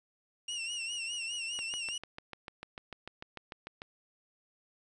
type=tone with vibrato; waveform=sawtooth; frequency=2794 Hz; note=F7; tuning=in tune; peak=-32 dBFS; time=0.48-1.98 s; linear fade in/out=5 ms; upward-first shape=sine; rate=4.9 Hz; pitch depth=78 cents each way
type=click train; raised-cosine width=0.3 ms; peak=-26 dBFS; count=16; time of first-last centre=1.59-3.819 s; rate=6.73 Hz
effects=resampled to 22050 Hz + 10-bit